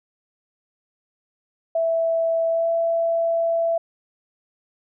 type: tone with pitch glide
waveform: sine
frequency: 659.3 to 667 Hz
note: E5 to E5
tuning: 0 to +20 cents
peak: -18 dBFS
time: 1.75-3.78 s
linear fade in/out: 5 ms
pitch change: +20 cents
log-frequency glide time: 2.49-2.69 s
effects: none